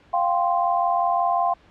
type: chord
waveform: sine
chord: F suspended second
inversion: none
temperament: equal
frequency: 698.5 / 784 / 1046.5 Hz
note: F5 / G5 / C6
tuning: 0 / 0 / 0 cents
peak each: -21 / -24 / -24 dBFS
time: 0.13-1.54 s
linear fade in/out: 10 ms
effects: pink hiss -54 dBFS RMS until 1.7 s + low-pass 3000 Hz 12 dB/octave